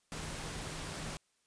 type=tone in noise; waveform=sine; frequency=159.1 Hz; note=D#3; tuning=39 cents sharp; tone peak=-48 dBFS; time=0.12-1.17 s; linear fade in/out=0 ms; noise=pink; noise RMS=-42 dBFS; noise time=0.12-1.17 s; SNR=-9 dB; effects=white hiss -75 dBFS RMS until 1.46 s + resampled to 22050 Hz